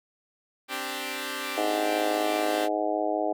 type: chord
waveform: 5% pulse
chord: C suspended second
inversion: none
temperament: equal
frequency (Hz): 261.6 / 293.7 / 392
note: C4 / D4 / G4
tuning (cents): 0 / 0 / 0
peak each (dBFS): -24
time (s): 0.68-2.69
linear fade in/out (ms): 50
type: harmonic tone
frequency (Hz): 105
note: G#2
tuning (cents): +19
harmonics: 3 / 4 / 5 / 6 / 7 / 8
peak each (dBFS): -31 / -33 / -34 / -29 / -30 / -37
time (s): 1.57-3.33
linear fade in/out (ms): 10
effects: none